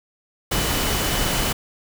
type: tone in noise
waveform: sine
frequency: 2982 Hz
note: F#7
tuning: 13 cents sharp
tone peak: -32 dBFS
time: 0.51-1.53 s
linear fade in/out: 10 ms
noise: pink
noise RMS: -22 dBFS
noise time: 0.51-1.53 s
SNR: -13 dB
effects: none